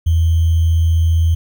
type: tone with sample-and-hold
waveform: sine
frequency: 82.41 Hz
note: E2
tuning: in tune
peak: -10 dBFS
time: 0.06-1.35 s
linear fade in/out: 10 ms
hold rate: 3150 Hz
effects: none